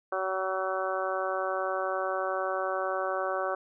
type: harmonic tone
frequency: 188.8 Hz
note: F#3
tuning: 35 cents sharp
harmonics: 2 / 3 / 4 / 5 / 6 / 7 / 8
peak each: -36 / -32 / -35 / -42 / -35 / -37 / -38 dBFS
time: 0.12-3.55 s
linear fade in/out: 5 ms
effects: none